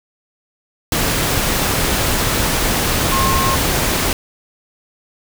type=tone in noise; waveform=sine; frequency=1072 Hz; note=C6; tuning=42 cents sharp; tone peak=-17 dBFS; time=3.12-3.55 s; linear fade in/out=2 ms; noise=pink; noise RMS=-17 dBFS; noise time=0.92-4.13 s; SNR=-3 dB; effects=none